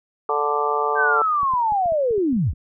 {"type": "harmonic tone", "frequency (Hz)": 146.83, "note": "D3", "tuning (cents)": 0, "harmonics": [3, 4, 5, 6, 7, 8], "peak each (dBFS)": [-24, -30, -27, -25, -30, -23], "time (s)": [0.29, 1.22], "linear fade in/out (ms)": 2}
{"type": "linear sweep", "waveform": "sine", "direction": "down", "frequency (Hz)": [1586, 46.54], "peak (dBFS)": -17, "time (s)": [0.95, 2.54], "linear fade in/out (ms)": 50}
{"type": "clicks", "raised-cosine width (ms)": 5, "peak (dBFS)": -27, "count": 11, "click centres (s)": [1.432, 1.537, 1.722, 1.859, 1.922, 2.109, 2.18, 2.329, 2.365, 2.47, 2.532]}
{"effects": []}